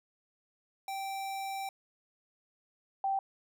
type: tone pair in turn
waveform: square / sine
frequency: 780 / 780 Hz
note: G5 / G5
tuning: -9 / -9 cents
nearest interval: unison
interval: 0 cents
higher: neither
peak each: -36 / -28 dBFS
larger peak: second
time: 0.88-1.69 / 3.04-3.19 s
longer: first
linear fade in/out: 2 ms
effects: none